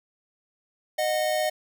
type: tone pair together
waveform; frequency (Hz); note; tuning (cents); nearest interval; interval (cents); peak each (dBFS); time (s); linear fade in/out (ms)
square; 616.4 / 733; D#5 / F#5; -16 / -16; minor third; 300; -25 / -29; 0.98-1.5; 10
effects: none